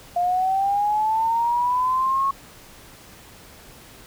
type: linear sweep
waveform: sine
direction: up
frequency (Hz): 698.5 to 1100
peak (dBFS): -18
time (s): 0.16-2.31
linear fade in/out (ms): 5
effects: pink hiss -46 dBFS RMS until 4.06 s